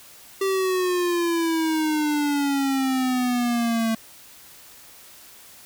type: exponential sweep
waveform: square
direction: down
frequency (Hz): 390.4 to 222.7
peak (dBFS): -21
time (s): 0.41-3.95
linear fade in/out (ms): 5
effects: white hiss -47 dBFS RMS until 5.65 s